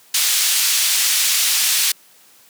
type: band-pass noise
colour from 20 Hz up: pink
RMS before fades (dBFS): -17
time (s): 0.14-1.92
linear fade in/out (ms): 5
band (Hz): 3300 to 15000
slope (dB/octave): 12
effects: white hiss -50 dBFS RMS until 2.49 s + high-pass 150 Hz 12 dB/octave